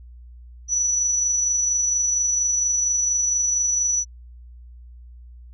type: tone with amplitude modulation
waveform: sine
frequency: 5920 Hz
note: F#8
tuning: in tune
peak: -17 dBFS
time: 0.68-4.05 s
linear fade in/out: 50 ms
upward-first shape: sine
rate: 24.3 Hz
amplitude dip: 30%
effects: added 60 Hz sine -40 dBFS peak until 5.53 s